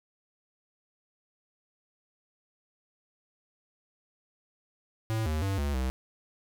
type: tone with pitch steps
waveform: square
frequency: 110.9 / 77.5 / 97.6 / 71.6 / 64.4 Hz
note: A2 / D#2 / G2 / D2 / C2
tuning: +14 / -6 / -7 / -43 / -27 cents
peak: -28 dBFS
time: 5.1-5.9 s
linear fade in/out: 0 ms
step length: 160 ms
effects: none